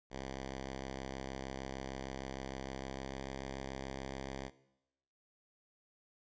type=tone with pitch glide; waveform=5% pulse; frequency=66.5 to 66.96 Hz; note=C2 to C2; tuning=+29 to +41 cents; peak=-30 dBFS; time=0.1-4.51 s; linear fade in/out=50 ms; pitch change=+12 cents; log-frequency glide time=2.72-3.19 s; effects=noise-tail reverb RT60 0.9 s tail -19 dB re dry + resampled to 16000 Hz